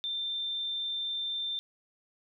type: tone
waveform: sine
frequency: 3576 Hz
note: A7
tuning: 27 cents sharp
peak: -31 dBFS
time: 0.04-1.59 s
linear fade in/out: 0 ms
effects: none